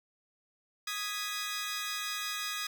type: chord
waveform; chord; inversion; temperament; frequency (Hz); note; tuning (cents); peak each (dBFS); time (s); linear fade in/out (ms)
15% pulse; G# minor; second; equal; 1244.5 / 1661.2 / 1975.5; D#6 / G#6 / B6; 0 / 0 / 0; -31 / -32 / -35; 0.87-2.67; 5
effects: none